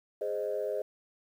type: chord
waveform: sine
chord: Ab major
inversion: none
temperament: equal with one note detuned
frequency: 415.3 / 523.3 / 619 Hz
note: Ab4 / C5 / Eb5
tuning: 0 / 0 / -9 cents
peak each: -34 dBFS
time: 0.21-0.82 s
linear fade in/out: 5 ms
effects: tanh soft clip ceiling -22 dBFS + 10-bit